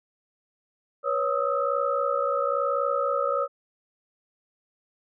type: tone cluster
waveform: sine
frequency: 492.3 / 556 / 1252 / 1313 Hz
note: B4 / C#5 / D#6 / E6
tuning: -6 / +5 / +10 / -7 cents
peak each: -30 / -26 / -28 / -30 dBFS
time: 1.03-3.48 s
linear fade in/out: 50 ms
effects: none